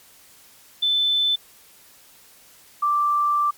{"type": "tone pair in turn", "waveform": "sine", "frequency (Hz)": [3520, 1174.7], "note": ["A7", "D6"], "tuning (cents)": [0, 0], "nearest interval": "octave + perfect fifth", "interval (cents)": 1900, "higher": "first", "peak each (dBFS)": -17, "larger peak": "neither", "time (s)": [[0.82, 1.36], [2.82, 3.51]], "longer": "second", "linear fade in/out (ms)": 10, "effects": ["white hiss -51 dBFS RMS until 3.57 s", "MP3 96 kbps"]}